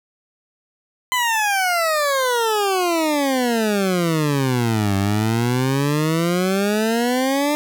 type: exponential two-way sweep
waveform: 20% pulse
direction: down then up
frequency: 1022 to 97 to 300 Hz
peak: -12 dBFS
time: 1.12-7.55 s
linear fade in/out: 0 ms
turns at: 4.96 s
effects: none